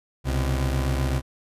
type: tone pair together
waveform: 30% pulse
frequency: 67.34 / 126.9 Hz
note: C#2 / B2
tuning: -50 / +47 cents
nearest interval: major seventh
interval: 1097 cents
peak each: -20 / -26 dBFS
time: 0.24-1.22 s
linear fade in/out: 50 ms
effects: resampled to 32000 Hz